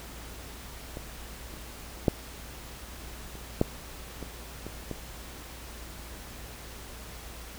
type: clicks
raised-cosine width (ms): 2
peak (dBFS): -23 / -30 / -7 / -30 / -8 / -24 / -23 / -20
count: 8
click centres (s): 0.971 / 1.539 / 2.082 / 3.354 / 3.614 / 4.227 / 4.666 / 4.913
effects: added 58 Hz sine -45 dBFS peak until 7.58 s + pink hiss -45 dBFS RMS until 7.58 s